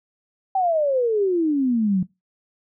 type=exponential sweep; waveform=sine; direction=down; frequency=784 to 178.2 Hz; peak=-17 dBFS; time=0.55-2.03 s; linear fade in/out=5 ms; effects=noise-tail reverb RT60 0.2 s tail -20 dB re dry